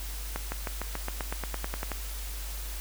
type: accelerating click train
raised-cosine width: 0.5 ms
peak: -17 dBFS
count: 14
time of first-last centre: 0.36-1.917 s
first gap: 160 ms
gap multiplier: 0.95
effects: added 50 Hz sine -35 dBFS peak until 2.8 s + white hiss -42 dBFS RMS until 2.8 s